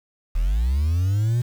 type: linear sweep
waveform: sine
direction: up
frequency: 36.48 to 123.47 Hz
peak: -15 dBFS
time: 0.35-1.42 s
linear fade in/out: 10 ms
effects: tanh soft clip ceiling -17 dBFS + 7-bit